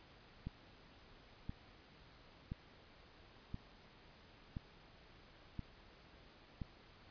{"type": "click train", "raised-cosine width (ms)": 5, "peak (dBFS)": -30, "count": 7, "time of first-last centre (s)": [0.47, 6.618], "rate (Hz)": 0.976, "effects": ["pink hiss -62 dBFS RMS until 7.1 s", "resampled to 11025 Hz"]}